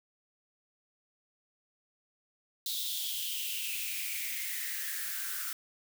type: noise with high-pass filter sweep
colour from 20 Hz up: blue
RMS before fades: -36 dBFS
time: 2.66-5.53 s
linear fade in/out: 2 ms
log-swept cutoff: 3800 to 1400 Hz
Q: 6.7
effects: none